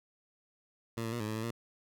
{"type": "tone with pitch steps", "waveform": "15% pulse", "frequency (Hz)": [114.8, 113, 119.3, 106.7, 109.2, 111, 116.5], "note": ["A#2", "A2", "A#2", "G#2", "A2", "A2", "A#2"], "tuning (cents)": [-26, 47, 41, 47, -13, 16, -1], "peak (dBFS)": -28, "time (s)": [0.97, 1.509], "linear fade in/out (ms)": 5, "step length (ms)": 77, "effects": []}